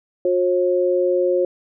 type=tone pair together; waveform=sine; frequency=360 / 539.8 Hz; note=F#4 / C#5; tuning=-47 / -46 cents; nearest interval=perfect fifth; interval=701 cents; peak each=-18 dBFS; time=0.25-1.45 s; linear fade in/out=2 ms; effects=none